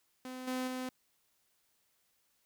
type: tone with level steps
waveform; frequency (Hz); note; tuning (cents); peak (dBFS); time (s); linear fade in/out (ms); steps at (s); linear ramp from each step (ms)
sawtooth; 255.7; C4; -40; -38 / -30 / -33; 0.25-0.89; 2; 0.47 / 0.67; 10
effects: white hiss -75 dBFS RMS until 2.45 s